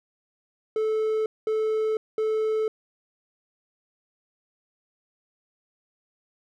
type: tone bursts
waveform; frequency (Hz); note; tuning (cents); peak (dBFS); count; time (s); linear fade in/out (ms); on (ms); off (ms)
triangle; 436.1; A4; -15; -20; 3; 0.76-2.68; 2; 500; 210
effects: none